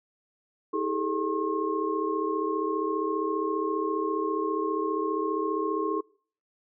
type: tone cluster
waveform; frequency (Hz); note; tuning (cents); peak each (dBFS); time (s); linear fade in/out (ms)
sine; 320.4 / 400.8 / 435.7 / 1075; E4 / G4 / A4 / C6; -49 / +38 / -17 / +47; -31; 0.73-6.01; 10
effects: noise-tail reverb RT60 0.5 s tail -25 dB re dry